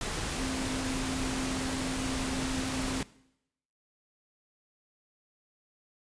sine tone in noise, 261.6 Hz, C4, in tune, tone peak -33 dBFS, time 0.38-3.01 s, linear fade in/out 2 ms, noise pink, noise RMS -34 dBFS, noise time 0.01-3.03 s, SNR -2 dB, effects noise-tail reverb RT60 0.8 s tail -20 dB re dry + resampled to 22050 Hz

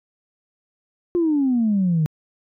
sine exponential sweep, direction down, 356.2 to 150.6 Hz, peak -15 dBFS, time 1.15-2.06 s, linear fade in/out 0 ms, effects tanh soft clip ceiling -12 dBFS

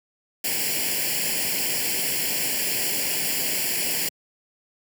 white noise with comb filter, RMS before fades -25 dBFS, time 0.44-4.09 s, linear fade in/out 5 ms, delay 0.4 ms, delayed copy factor +0.85, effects high-pass 150 Hz 12 dB/octave

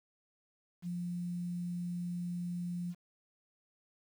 sine tone with quantisation, 175.5 Hz, F3, 9 cents sharp, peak -35 dBFS, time 0.82-2.95 s, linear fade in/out 50 ms, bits 10, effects none

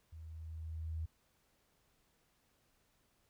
sine tone with level ramp, 80.2 Hz, E2, 47 cents flat, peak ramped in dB -48 to -36 dBFS, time 0.12-1.06 s, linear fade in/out 10 ms, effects pink hiss -75 dBFS RMS until 3.29 s

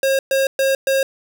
square tone bursts, 539 Hz, C#5, 49 cents flat, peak -15 dBFS, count 4, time 0.03-1.03 s, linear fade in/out 2 ms, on 160 ms, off 120 ms, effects none

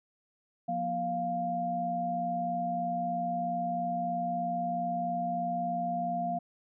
sine tone cluster, 177.1 / 240.2 / 699 Hz, F3 / B3 / F5, +24 / -48 / +1 cents, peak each -38 / -38 / -30 dBFS, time 0.68-6.39 s, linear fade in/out 10 ms, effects none

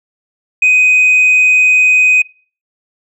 sine tone, 2505 Hz, D#7, 11 cents sharp, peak -4 dBFS, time 0.62-2.22 s, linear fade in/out 5 ms, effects noise-tail reverb RT60 0.4 s tail -23 dB re dry + tanh soft clip ceiling -4 dBFS

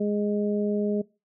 harmonic tone, 207.1 Hz, G#3, 5 cents flat, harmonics 1 / 2 / 3, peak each -25 / -27 / -33 dBFS, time 0-1.02 s, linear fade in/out 10 ms, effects noise-tail reverb RT60 0.3 s tail -23 dB re dry

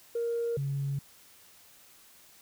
sine tone pair in turn, 468 / 139.14 Hz, A#4 / C#3, +7 / +7 cents, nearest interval octave + major sixth, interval 2100 cents, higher first, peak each -27 / -28 dBFS, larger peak first, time 0.15-0.57 / 0.57-0.99 s, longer neither, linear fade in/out 5 ms, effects tanh soft clip ceiling -24 dBFS + white hiss -57 dBFS RMS until 2.41 s

